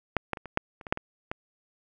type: clicks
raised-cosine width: 0.5 ms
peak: -8 / -13 / -23 / -25 / -8 / -29 / -23 / -7 / -20 / -16 dBFS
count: 10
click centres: 0.167 / 0.333 / 0.372 / 0.457 / 0.574 / 0.812 / 0.868 / 0.925 / 0.974 / 1.315 s
effects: none

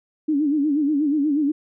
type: tone with vibrato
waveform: sine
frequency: 293.7 Hz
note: D4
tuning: in tune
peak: -17 dBFS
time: 0.28-1.52 s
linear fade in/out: 10 ms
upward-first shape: sine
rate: 8.3 Hz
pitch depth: 110 cents each way
effects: none

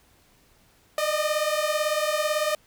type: beating tone pair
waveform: sawtooth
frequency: 600 / 618 Hz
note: D5 / D#5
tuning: +37 / -12 cents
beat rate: 18 Hz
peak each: -22 dBFS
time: 0.98-2.55 s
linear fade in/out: 2 ms
effects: pink hiss -60 dBFS RMS until 2.66 s

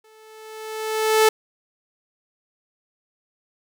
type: tone with exponential growth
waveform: sawtooth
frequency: 436.8 Hz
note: A4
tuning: 13 cents flat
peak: -8 dBFS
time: 0.04-1.29 s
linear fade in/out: 5 ms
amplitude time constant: 270 ms
effects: none

